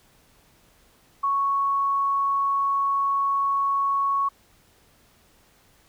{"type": "tone", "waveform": "sine", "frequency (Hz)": 1108.7, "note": "C#6", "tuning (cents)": 0, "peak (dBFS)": -20, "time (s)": [1.23, 4.29], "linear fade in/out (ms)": 10, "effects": ["pink hiss -59 dBFS RMS until 5.88 s"]}